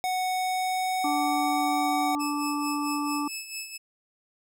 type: tone with pitch glide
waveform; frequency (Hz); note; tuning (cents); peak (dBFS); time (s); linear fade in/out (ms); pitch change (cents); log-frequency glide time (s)
square; 740 to 750.8; F#5 to F#5; 0 to +25; -26; 0.04-2.15; 0; +25; 0.16-1.89
type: harmonic tone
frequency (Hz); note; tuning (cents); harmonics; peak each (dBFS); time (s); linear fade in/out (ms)
291.8; D4; -11; 1 / 3 / 4; -28 / -34 / -32; 1.04-3.28; 5
type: tone with tremolo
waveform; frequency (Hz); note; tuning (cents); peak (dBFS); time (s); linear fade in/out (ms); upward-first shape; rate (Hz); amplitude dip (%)
15% pulse; 2606; E7; -20; -25; 2.19-3.78; 20; sine; 4.5; 65
effects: none